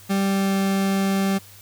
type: tone with pitch glide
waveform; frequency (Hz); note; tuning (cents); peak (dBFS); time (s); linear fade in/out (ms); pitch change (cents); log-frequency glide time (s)
40% pulse; 196 to 194.76; G3 to G3; 0 to -11; -18; 0.09-1.39; 20; -11; 0.21-0.53
effects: added 100 Hz sine -49 dBFS peak until 1.61 s + white hiss -47 dBFS RMS until 1.61 s